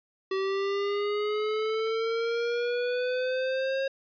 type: exponential sweep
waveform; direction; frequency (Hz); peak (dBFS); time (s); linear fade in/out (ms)
square; up; 382.1 to 542; -27; 0.31-3.88; 5
effects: resampled to 11025 Hz